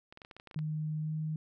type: clicks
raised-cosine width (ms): 0.3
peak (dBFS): -33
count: 11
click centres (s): 0.125 / 0.174 / 0.218 / 0.249 / 0.312 / 0.366 / 0.399 / 0.473 / 0.512 / 0.544 / 0.59
type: tone with pitch glide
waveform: sine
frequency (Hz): 154.3 to 155.82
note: D#3 to D#3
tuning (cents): -14 to +3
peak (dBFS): -32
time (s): 0.56-1.36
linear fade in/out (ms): 2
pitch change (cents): +17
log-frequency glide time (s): 1.01-1.11
effects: none